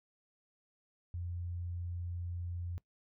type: tone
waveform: sine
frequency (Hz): 87.31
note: F2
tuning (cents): 0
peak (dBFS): -37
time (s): 1.14-2.78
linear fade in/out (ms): 0
effects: noise-tail reverb RT60 0.1 s tail -20 dB re dry